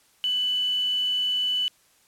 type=tone with quantisation; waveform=sine; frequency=2986 Hz; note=F#7; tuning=15 cents sharp; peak=-22 dBFS; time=0.24-1.68 s; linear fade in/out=0 ms; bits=7; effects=white hiss -61 dBFS RMS until 2.07 s + low-pass 12000 Hz 12 dB/octave